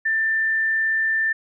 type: tone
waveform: sine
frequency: 1781 Hz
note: A6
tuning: 21 cents sharp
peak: -18 dBFS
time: 0.05-1.33 s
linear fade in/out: 10 ms
effects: none